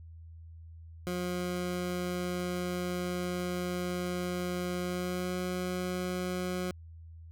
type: tone with pitch glide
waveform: 20% pulse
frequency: 178.8 to 181.4 Hz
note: F3 to F#3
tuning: +41 to -34 cents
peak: -27 dBFS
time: 1.07-6.71 s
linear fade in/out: 0 ms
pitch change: +25 cents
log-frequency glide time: 4.81-5.37 s
effects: added 82 Hz sine -46 dBFS peak until 7.31 s